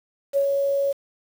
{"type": "tone with ADSR envelope", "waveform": "sine", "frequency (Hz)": 557, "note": "C#5", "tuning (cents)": 8, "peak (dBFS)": -16, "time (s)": [0.33, 0.93], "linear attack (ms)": 37, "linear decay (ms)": 87, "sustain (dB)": -3, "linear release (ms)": 16, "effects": ["7-bit"]}